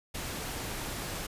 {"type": "noise", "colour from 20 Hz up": "pink", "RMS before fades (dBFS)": -37, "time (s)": [0.14, 1.27], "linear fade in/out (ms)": 10, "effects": ["resampled to 32000 Hz"]}